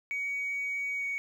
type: tone with pitch glide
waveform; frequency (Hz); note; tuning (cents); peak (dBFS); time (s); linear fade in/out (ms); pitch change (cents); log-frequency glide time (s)
sine; 2252 to 2238; C#7 to C#7; +27 to +16; -29; 0.11-1.18; 0; -11; 0.96-1.04
effects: tanh soft clip ceiling -27 dBFS + 10-bit